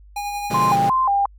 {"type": "tone with tremolo", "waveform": "square", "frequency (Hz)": 818, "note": "G#5", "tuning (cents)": -26, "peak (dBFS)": -24, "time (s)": [0.16, 0.76], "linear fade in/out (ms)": 5, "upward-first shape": "sine", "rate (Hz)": 11, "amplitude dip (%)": 30}
{"type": "chord", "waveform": "sawtooth", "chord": "B diminished seventh", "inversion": "none", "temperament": "equal", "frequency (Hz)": [123.47, 146.83, 174.61, 207.7], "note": ["B2", "D3", "F3", "Ab3"], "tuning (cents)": [0, 0, 0, 0], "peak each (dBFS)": -25, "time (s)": [0.5, 0.9], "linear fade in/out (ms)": 10}
{"type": "tone with vibrato", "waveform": "sine", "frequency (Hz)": 913, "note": "A#5", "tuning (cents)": -36, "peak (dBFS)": -15, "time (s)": [0.54, 1.26], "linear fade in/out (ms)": 5, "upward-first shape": "square", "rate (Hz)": 2.8, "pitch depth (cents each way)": 230}
{"effects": ["added 50 Hz sine -43 dBFS peak until 1.38 s"]}